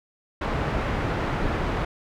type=low-pass noise; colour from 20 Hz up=pink; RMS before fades=-26 dBFS; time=0.41-1.85 s; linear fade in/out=5 ms; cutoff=1800 Hz; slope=12 dB/octave; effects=none